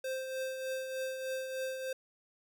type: tone with tremolo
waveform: square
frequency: 523.3 Hz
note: C5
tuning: in tune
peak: -34 dBFS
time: 0.04-1.93 s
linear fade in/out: 5 ms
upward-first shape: triangle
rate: 3.3 Hz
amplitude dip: 50%
effects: none